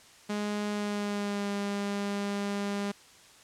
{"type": "tone with pitch glide", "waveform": "sawtooth", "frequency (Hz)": [207.7, 201.8], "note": ["G#3", "G#3"], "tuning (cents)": [0, -49], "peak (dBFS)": -26, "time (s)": [0.29, 2.92], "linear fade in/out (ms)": 10, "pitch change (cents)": -49, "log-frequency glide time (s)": [0.7, 1.49], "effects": ["white hiss -55 dBFS RMS until 3.43 s", "low-pass 8000 Hz 12 dB/octave"]}